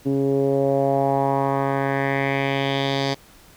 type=tone with low-pass filter sweep; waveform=10% pulse; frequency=137.4 Hz; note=C#3; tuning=15 cents flat; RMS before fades=-21 dBFS; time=0.05-3.15 s; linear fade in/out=20 ms; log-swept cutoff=320 to 4700 Hz; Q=2.8; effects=pink hiss -50 dBFS RMS until 3.56 s

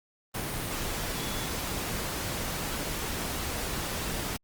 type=tone in noise; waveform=sine; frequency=3409 Hz; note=G#7; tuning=45 cents sharp; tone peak=-42 dBFS; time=1.16-1.46 s; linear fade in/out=10 ms; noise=pink; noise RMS=-33 dBFS; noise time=0.34-4.37 s; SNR=-12 dB; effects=Opus 32 kbps

